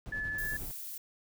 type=noise with tremolo; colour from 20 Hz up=brown; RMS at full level=-41 dBFS; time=0.06-0.71 s; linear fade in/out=0 ms; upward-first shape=sine; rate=11 Hz; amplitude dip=50%
type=tone; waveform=sine; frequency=1726 Hz; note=A6; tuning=34 cents flat; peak=-33 dBFS; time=0.12-0.57 s; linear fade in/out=5 ms
type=noise; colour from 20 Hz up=violet; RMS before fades=-42 dBFS; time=0.38-0.98 s; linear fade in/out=5 ms
effects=none